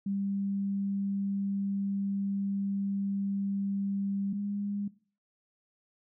sine tone pair in turn, 198 / 202.6 Hz, G3 / G#3, +18 / -43 cents, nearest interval unison, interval 39 cents, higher second, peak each -29 / -31 dBFS, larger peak first, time 0.06-4.33 / 4.33-4.88 s, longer first, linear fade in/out 5 ms, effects noise-tail reverb RT60 0.4 s tail -18 dB re dry

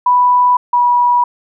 sine tone pair in turn, 987.8 / 972 Hz, B5 / B5, 0 / -28 cents, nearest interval unison, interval 28 cents, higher first, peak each -7 / -8 dBFS, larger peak first, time 0.06-0.57 / 0.73-1.24 s, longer neither, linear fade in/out 5 ms, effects none

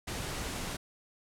pink noise, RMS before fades -37 dBFS, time 0.07-0.77 s, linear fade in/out 10 ms, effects low-pass 11000 Hz 12 dB/octave

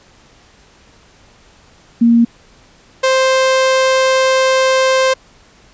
sine / sawtooth tone pair in turn, 233.5 / 524.2 Hz, A#3 / C5, +3 / +3 cents, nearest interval octave + major second, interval 1400 cents, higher second, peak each -6 dBFS, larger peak neither, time 2.01-2.25 / 3.03-5.14 s, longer second, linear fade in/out 10 ms, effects pink hiss -47 dBFS RMS until 5.73 s + resampled to 16000 Hz

